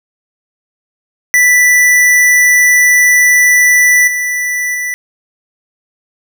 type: tone with level steps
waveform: square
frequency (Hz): 1975.5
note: B6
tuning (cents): 0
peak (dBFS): -6 / -14 / -16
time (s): 1.34-4.94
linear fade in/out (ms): 0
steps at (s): 4.07 / 4.74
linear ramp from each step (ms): 10
effects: none